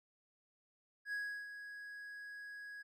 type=tone with ADSR envelope; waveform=triangle; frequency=1661.2 Hz; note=G#6; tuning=in tune; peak=-35 dBFS; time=1.05-2.83 s; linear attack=77 ms; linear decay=340 ms; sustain=-10 dB; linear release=17 ms; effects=none